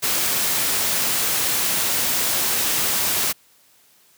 white noise, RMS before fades -21 dBFS, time 0.02-3.33 s, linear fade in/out 20 ms, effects white hiss -56 dBFS RMS until 4.17 s + high-pass 80 Hz 12 dB/octave

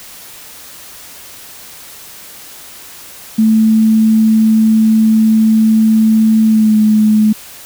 sine tone with pitch glide, 220 to 214.6 Hz, A3 to A3, 0 to -43 cents, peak -6 dBFS, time 3.38-7.33 s, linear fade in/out 10 ms, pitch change -43 cents, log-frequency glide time 6.48-6.77 s, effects white hiss -34 dBFS RMS until 7.65 s

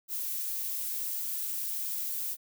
violet noise, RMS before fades -34 dBFS, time 0.08-2.37 s, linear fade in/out 50 ms, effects none

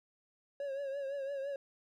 triangle tone with vibrato, 553 Hz, C#5, 4 cents flat, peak -34 dBFS, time 0.6-1.56 s, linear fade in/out 2 ms, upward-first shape triangle, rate 5.9 Hz, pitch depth 68 cents each way, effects none

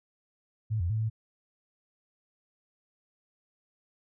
sine tone with pitch steps, 109.3 / 86.2 / 109.8 / 110.7 Hz, A2 / F2 / A2 / A2, -11 / -22 / -3 / +11 cents, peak -26 dBFS, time 0.7-1.1 s, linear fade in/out 20 ms, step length 100 ms, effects none

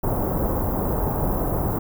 pink band-stop noise, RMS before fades -23 dBFS, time 0.03-1.79 s, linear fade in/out 10 ms, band 1000 to 16000 Hz, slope 24 dB/octave, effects none

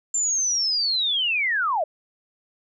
sine linear sweep, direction down, 7320 to 574 Hz, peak -20 dBFS, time 0.14-1.84 s, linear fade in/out 5 ms, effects none

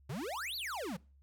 square exponential two-way sweep, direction up then down, 112.4 to 4699 to 154.2 Hz, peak -38 dBFS, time 0.09-0.97 s, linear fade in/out 10 ms, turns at 0.56 s, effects noise-tail reverb RT60 0.4 s tail -25 dB re dry + added 69 Hz sine -60 dBFS peak until 1.22 s

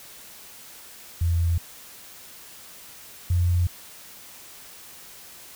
sine tone pair in turn, 84.6 / 87.88 Hz, E2 / F2, +45 / +11 cents, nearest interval minor second, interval 66 cents, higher second, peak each -19 / -18 dBFS, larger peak second, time 1.21-1.58 / 3.3-3.67 s, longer neither, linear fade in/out 5 ms, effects white hiss -45 dBFS RMS until 5.55 s

